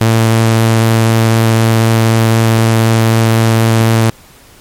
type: tone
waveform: sawtooth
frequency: 113 Hz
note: A2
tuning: 47 cents sharp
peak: -3 dBFS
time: 0.01-4.1 s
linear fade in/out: 0 ms
effects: pink hiss -41 dBFS RMS until 4.6 s + MP3 64 kbps